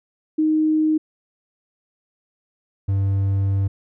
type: tone pair in turn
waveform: sine / triangle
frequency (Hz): 311.1 / 97.99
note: D#4 / G2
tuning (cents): 0 / 0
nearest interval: octave + minor sixth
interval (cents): 2000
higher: first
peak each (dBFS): -15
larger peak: neither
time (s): 0.38-0.98 / 2.88-3.68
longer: second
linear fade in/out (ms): 10
effects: none